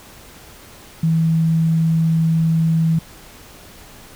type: tone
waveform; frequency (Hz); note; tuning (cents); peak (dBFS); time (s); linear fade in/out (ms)
sine; 162.4; E3; -26; -13; 1.03-2.99; 5
effects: pink hiss -42 dBFS RMS until 4.15 s